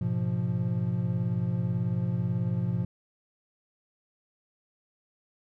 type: chord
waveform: triangle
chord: F diminished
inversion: first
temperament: equal with one note detuned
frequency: 105.21 / 123.47 / 174.61 Hz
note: Ab2 / Cb3 / F3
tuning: +23 / 0 / 0 cents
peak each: -30 / -27 / -28 dBFS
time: 0.01-2.85 s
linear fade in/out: 5 ms
effects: none